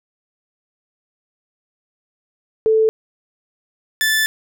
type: tone pair in turn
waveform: sine / sawtooth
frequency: 440 / 1752.9 Hz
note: A4 / A6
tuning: 0 / -7 cents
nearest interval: 2 octaves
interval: 2393 cents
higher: second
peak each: -11 dBFS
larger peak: neither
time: 2.66-2.89 / 4.01-4.26 s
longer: second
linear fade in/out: 0 ms
effects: none